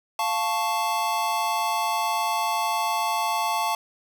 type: chord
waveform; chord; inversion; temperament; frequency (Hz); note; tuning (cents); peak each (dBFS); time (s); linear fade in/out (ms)
square; F augmented; none; equal; 698.5 / 880 / 1108.7; F5 / A5 / C#6; 0 / 0 / 0; -30 / -26 / -29; 0.19-3.75; 2
effects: none